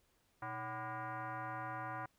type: tone with frequency modulation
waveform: sine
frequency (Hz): 122.2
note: B2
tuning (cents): -18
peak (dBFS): -40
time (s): 0.42-2.06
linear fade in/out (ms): 5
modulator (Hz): 438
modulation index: 3.3
effects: pink hiss -75 dBFS RMS until 2.18 s